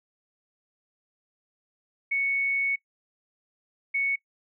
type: tone pair in turn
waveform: sine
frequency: 2217 / 2217 Hz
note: C#7 / C#7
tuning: 0 / 0 cents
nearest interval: unison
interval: 0 cents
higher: neither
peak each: -23 dBFS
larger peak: neither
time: 2.11-2.76 / 3.94-4.16 s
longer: first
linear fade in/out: 10 ms
effects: noise-tail reverb RT60 0.1 s tail -23 dB re dry